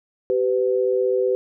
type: tone pair together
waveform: sine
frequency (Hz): 386.5 / 502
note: G4 / B4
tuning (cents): -24 / +28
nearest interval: perfect fourth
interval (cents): 452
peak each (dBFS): -20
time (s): 0.3-1.35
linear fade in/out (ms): 0
effects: none